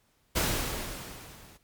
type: noise with level ramp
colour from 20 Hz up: pink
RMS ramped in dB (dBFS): -25 to -54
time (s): 0.35-1.58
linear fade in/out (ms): 20
effects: pink hiss -69 dBFS RMS until 1.63 s + MP3 96 kbps